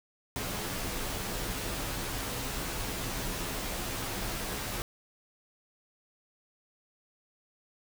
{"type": "noise with comb filter", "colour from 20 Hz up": "pink", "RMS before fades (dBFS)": -35, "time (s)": [0.36, 4.82], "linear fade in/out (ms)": 0, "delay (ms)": 13, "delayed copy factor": -0.55, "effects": []}